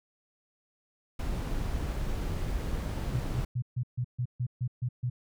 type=noise; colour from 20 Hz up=brown; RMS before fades=-32 dBFS; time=1.19-3.45 s; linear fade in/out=5 ms
type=tone bursts; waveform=sine; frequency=123.4 Hz; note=B2; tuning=1 cent flat; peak=-27 dBFS; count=10; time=3.13-5.1 s; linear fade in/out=10 ms; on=71 ms; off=140 ms
effects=none